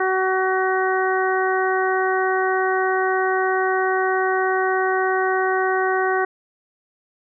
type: harmonic tone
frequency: 376.4 Hz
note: F#4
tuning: 30 cents sharp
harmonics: 1 / 2 / 3 / 4 / 5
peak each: -21 / -23 / -26 / -25 / -27 dBFS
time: 0-6.25 s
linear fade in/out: 5 ms
effects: none